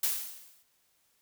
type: noise with exponential decay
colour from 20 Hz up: blue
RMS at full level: -26 dBFS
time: 0.03-0.63 s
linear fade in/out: 5 ms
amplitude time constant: 130 ms
effects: white hiss -71 dBFS RMS until 1.21 s